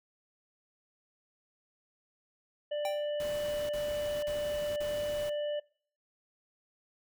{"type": "harmonic tone", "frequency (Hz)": 591, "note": "D5", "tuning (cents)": 11, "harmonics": [1, 3, 5], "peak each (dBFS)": [-31, -51, -46], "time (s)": [2.71, 5.6], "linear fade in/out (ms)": 10}
{"type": "tone with exponential decay", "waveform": "square", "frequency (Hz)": 784, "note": "G5", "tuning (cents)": 0, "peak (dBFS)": -32, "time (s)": [2.85, 3.1], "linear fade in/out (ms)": 1, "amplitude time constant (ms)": 53}
{"type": "noise bursts", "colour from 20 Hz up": "pink", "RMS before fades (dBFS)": -45, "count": 4, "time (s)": [3.2, 5.295], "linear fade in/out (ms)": 0, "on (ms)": 490, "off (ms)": 45}
{"effects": ["noise-tail reverb RT60 0.5 s tail -23 dB re dry"]}